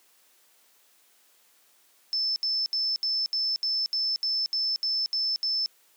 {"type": "tone bursts", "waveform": "sine", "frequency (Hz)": 5274, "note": "E8", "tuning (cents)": 0, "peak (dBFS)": -24, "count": 12, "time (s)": [2.13, 5.66], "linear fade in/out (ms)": 0, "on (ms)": 230, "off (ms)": 70, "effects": ["white hiss -62 dBFS RMS until 5.96 s", "high-pass 300 Hz 12 dB/octave"]}